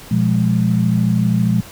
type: chord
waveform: sine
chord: F diminished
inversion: second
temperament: equal with one note detuned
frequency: 120.3 / 174.61 / 207.7 Hz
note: Cb3 / F3 / Ab3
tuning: -45 / 0 / 0 cents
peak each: -17 dBFS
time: 0.11-1.61 s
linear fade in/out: 5 ms
effects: pink hiss -38 dBFS RMS until 1.71 s